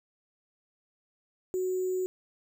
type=tone with sample-and-hold; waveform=sine; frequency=370 Hz; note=F#4; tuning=in tune; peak=-27 dBFS; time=1.54-2.06 s; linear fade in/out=0 ms; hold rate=7350 Hz; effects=none